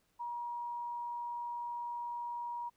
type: tone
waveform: sine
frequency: 954 Hz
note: A#5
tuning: 40 cents sharp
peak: -37 dBFS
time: 0.19-2.7 s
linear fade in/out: 20 ms
effects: pink hiss -75 dBFS RMS until 2.76 s